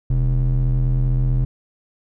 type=ring-modulated tone; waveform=triangle; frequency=82.41 Hz; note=E2; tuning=in tune; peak=-10 dBFS; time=0.1-1.45 s; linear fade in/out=5 ms; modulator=44.6 Hz; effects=none